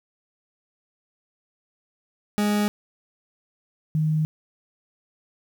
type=tone pair in turn; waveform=40% pulse / sine; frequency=207.7 / 155.6 Hz; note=G#3 / D#3; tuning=0 / 0 cents; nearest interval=perfect fourth; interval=500 cents; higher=first; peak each=-19 / -19 dBFS; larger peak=neither; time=2.38-2.68 / 3.95-4.25 s; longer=neither; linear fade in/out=0 ms; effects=9-bit